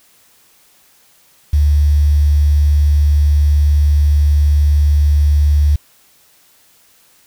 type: tone with quantisation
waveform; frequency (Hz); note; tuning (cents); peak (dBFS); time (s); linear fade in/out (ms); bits
sine; 73.42; D2; 0; -8; 1.53-5.76; 5; 6
effects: white hiss -51 dBFS RMS until 7.26 s